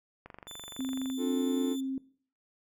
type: click train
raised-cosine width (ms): 0.5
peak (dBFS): -30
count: 21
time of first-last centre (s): 0.26-1.1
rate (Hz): 23.8
type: tone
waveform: sawtooth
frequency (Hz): 3520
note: A7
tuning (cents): 0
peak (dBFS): -40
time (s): 0.47-1.81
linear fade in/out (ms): 10
type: tone with pitch glide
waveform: sine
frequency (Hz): 261.6 to 266.2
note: C4 to C4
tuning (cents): 0 to +30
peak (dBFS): -31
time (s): 0.79-1.98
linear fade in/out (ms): 2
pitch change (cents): +30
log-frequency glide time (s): 1.21-1.66
type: chord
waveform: triangle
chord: D minor seventh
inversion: third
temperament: just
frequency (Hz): 264.3 / 293.7 / 352.4 / 440.5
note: C4 / D4 / F4 / A4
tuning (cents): +18 / 0 / +16 / +2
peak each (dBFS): -34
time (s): 1.17-1.77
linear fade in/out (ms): 50
effects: noise-tail reverb RT60 0.5 s tail -20 dB re dry